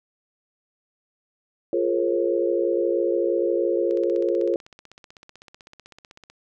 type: chord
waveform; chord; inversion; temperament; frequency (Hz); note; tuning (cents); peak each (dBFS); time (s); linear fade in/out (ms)
sine; Bb minor seventh; second; equal with one note detuned; 349.2 / 415.3 / 466.2 / 540.1; F4 / Ab4 / Bb4 / Db5; 0 / 0 / 0 / -45; -23 / -27 / -26 / -25; 1.73-4.56; 2
type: click train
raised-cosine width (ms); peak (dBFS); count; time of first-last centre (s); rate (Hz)
0.2; -28; 39; 3.91-6.3; 15.9
effects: none